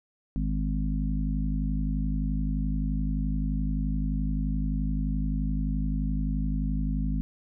harmonic tone, 51.6 Hz, G#1, 10 cents flat, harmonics 1 / 3 / 4 / 5, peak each -27 / -32 / -33 / -34 dBFS, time 0.36-7.21 s, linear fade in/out 0 ms, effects none

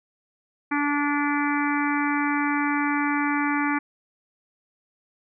harmonic tone, 290 Hz, D4, 22 cents flat, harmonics 1 / 3 / 4 / 5 / 6 / 7 / 8, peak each -24 / -29 / -30 / -31 / -32 / -32 / -33 dBFS, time 0.71-3.79 s, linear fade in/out 10 ms, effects none

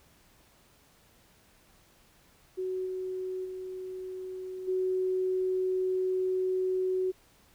sine tone with level steps, 372.2 Hz, F#4, 10 cents sharp, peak -30 / -32 / -36 / -26 dBFS, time 2.57-7.12 s, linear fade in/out 20 ms, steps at 2.85 / 3.44 / 4.67 s, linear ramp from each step 20 ms, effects pink hiss -62 dBFS RMS until 7.54 s

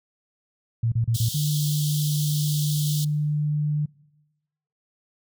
sine tone bursts, 115.4 Hz, A#2, 17 cents flat, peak -19 dBFS, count 4, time 0.83-1.289 s, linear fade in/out 5 ms, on 90 ms, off 33 ms
pink high-pass noise, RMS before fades -32 dBFS, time 1.14-3.05 s, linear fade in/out 10 ms, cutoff 3100 Hz, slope 96 dB/octave
sine tone, 149.3 Hz, D3, 29 cents sharp, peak -21 dBFS, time 1.34-3.86 s, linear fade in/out 10 ms
effects noise-tail reverb RT60 1.0 s tail -23 dB re dry

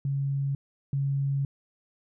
sine tone pair in turn, 138.59 / 138.59 Hz, C#3 / C#3, 0 / 0 cents, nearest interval unison, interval 0 cents, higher neither, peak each -25 / -24 dBFS, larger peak second, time 0.05-0.55 / 0.93-1.45 s, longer second, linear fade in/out 2 ms, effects none

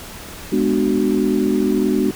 sine chord, G# half-diminished seventh, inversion none, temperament just, 207.7 / 249.2 / 299 / 373.8 Hz, G#3 / B3 / D4 / F#4, 0 / +16 / +31 / +18 cents, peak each -20 dBFS, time 0.52-2.11 s, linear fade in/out 5 ms, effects pink hiss -35 dBFS RMS until 2.15 s

